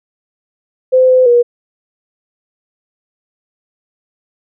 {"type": "tone with pitch steps", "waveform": "sine", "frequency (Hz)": [514, 511, 480.1], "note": ["C5", "C5", "B4"], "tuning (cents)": [-31, -41, -49], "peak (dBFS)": -5, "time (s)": [0.92, 1.43], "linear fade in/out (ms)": 20, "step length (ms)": 170, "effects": []}